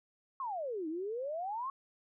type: exponential two-way sweep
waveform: sine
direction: down then up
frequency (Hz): 1113 to 304.5 to 1113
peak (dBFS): -35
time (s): 0.4-1.7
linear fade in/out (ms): 2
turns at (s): 0.88
effects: none